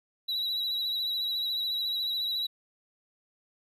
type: tone with vibrato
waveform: triangle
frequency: 3902 Hz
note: B7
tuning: 22 cents flat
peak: -27 dBFS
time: 0.28-2.47 s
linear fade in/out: 10 ms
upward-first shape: sine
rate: 14 Hz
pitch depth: 36 cents each way
effects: none